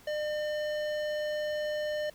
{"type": "tone with hard clipping", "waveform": "sine", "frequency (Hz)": 603, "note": "D5", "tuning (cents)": 46, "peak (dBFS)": -32, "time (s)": [0.07, 2.1], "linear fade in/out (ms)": 5, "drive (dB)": 14, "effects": ["pink hiss -57 dBFS RMS until 2.14 s"]}